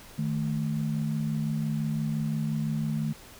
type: tone pair together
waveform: sine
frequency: 153.65 / 219.5 Hz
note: D#3 / A3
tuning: -21 / -4 cents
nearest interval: tritone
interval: 617 cents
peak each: -28 / -30 dBFS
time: 0.18-3.13 s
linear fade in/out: 10 ms
effects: pink hiss -49 dBFS RMS until 3.39 s